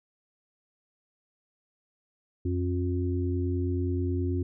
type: harmonic tone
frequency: 89.4 Hz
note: F2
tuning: 41 cents sharp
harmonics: 1 / 3 / 4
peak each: -27 / -32 / -33 dBFS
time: 2.45-4.43 s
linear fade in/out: 5 ms
effects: none